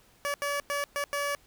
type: tone bursts at uneven times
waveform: 15% pulse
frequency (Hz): 572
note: D5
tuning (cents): -46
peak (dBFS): -22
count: 5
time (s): 0.25-0.34 / 0.42-0.6 / 0.7-0.84 / 0.96-1.04 / 1.13-1.35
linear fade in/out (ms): 0
effects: pink hiss -61 dBFS RMS until 1.46 s